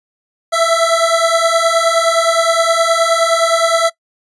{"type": "beating tone pair", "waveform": "25% pulse", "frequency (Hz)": [659.3, 668.9], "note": ["E5", "E5"], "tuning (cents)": [0, 25], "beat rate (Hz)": 9.6, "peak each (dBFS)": -10, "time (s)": [0.52, 3.9], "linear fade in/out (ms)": 20, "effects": ["noise-tail reverb RT60 0.1 s tail -21 dB re dry", "resampled to 24000 Hz"]}